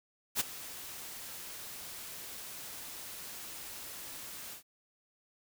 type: noise with ADSR envelope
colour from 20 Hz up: white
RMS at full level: -28 dBFS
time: 0.35-4.63 s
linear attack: 54 ms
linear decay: 14 ms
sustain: -17 dB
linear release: 100 ms
effects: none